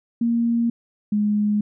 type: tone pair in turn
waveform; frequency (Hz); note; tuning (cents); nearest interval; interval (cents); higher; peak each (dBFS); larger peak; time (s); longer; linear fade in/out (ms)
sine; 233.6 / 208.7; A#3 / G#3; +4 / +9; major second; 195; first; -17; neither; 0.21-0.7 / 1.12-1.61; neither; 5
effects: none